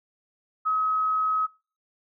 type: tone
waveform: sine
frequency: 1275 Hz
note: D#6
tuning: 42 cents sharp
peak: -21 dBFS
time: 0.65-1.47 s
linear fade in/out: 20 ms
effects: noise-tail reverb RT60 0.4 s tail -26 dB re dry

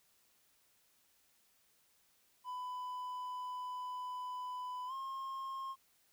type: tone with pitch glide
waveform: triangle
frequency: 999 to 1070.7 Hz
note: B5 to C6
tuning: +20 to +40 cents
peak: -38 dBFS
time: 2.44-5.76 s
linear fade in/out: 50 ms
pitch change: +120 cents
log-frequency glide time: 4.87-4.93 s
effects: white hiss -72 dBFS RMS until 6.12 s

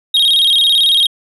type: tone with vibrato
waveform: triangle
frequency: 3490 Hz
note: A7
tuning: 15 cents flat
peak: -7 dBFS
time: 0.14-1.07 s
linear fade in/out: 5 ms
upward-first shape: square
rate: 18 Hz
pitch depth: 130 cents each way
effects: resampled to 32000 Hz

